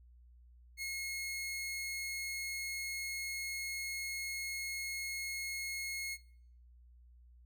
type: tone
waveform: sawtooth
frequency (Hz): 2164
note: C#7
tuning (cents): -42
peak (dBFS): -34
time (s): 0.77-6.18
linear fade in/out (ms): 50
effects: noise-tail reverb RT60 0.6 s tail -20 dB re dry + added 60 Hz sine -57 dBFS peak until 7.45 s